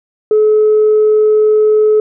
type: tone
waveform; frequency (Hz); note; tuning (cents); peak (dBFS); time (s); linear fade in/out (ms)
sine; 428.4; A4; -46; -5; 0.31-2; 2
effects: tanh soft clip ceiling -3 dBFS